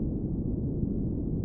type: low-pass noise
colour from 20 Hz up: white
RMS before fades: -30 dBFS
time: 0-1.44 s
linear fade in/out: 0 ms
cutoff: 290 Hz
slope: 24 dB/octave
effects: none